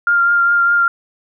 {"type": "tone with vibrato", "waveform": "sine", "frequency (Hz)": 1396.9, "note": "F6", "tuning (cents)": 0, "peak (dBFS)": -10, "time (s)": [0.07, 0.88], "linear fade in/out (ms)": 2, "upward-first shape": "triangle", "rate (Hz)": 4.9, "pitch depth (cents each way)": 20, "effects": []}